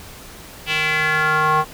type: tone with band-pass filter sweep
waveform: square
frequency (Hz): 155.1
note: D#3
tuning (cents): -5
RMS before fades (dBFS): -18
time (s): 0.66-1.65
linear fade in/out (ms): 50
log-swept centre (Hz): 2800 to 970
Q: 3.5
effects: pink hiss -39 dBFS RMS until 1.73 s